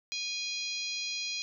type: harmonic tone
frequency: 822 Hz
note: G#5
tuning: 18 cents flat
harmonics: 3 / 4 / 5 / 6 / 7 / 8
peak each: -38 / -42 / -37 / -41 / -44 / -44 dBFS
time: 0.12-1.42 s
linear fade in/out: 0 ms
effects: none